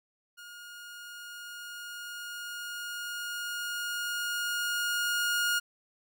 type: tone with level ramp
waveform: sawtooth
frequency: 1429 Hz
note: F6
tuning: 39 cents sharp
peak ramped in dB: -42 to -22 dBFS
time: 0.37-5.6 s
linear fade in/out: 20 ms
effects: none